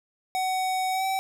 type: tone with pitch glide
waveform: square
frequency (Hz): 750 to 767.1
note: F#5 to G5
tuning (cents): +23 to -38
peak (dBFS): -25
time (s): 0.35-1.19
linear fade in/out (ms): 0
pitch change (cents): +39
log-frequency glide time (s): 0.91-1.05
effects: none